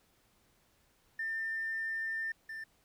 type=tone pair in turn; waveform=triangle; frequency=1797 / 1784.6 Hz; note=A6 / A6; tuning=+36 / +24 cents; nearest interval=unison; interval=12 cents; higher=first; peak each=-30 / -38 dBFS; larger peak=first; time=1.19-2.32 / 2.49-2.64 s; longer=first; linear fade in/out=5 ms; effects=tanh soft clip ceiling -31 dBFS + pink hiss -70 dBFS RMS until 2.84 s